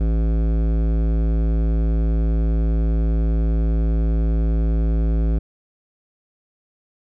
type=tone with hard clipping; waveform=sine; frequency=55 Hz; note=A1; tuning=in tune; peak=-18 dBFS; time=0-5.39 s; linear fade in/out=10 ms; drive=15 dB; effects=none

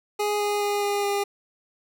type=tone with pitch steps; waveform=25% pulse; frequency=415.3 / 412.4 / 409.6 / 406.8 / 403.9 Hz; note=G#4 / G#4 / G#4 / G#4 / G#4; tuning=0 / -12 / -24 / -36 / -48 cents; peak=-19 dBFS; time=0.19-1.24 s; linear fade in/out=10 ms; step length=210 ms; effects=none

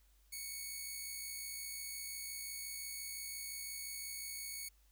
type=tone with amplitude modulation; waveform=5% pulse; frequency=2223 Hz; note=C#7; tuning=4 cents sharp; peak=-32 dBFS; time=0.32-4.69 s; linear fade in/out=10 ms; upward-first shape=sine; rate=65.7 Hz; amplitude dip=25%; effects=added 50 Hz sine -66 dBFS peak until 4.91 s + white hiss -74 dBFS RMS until 4.91 s

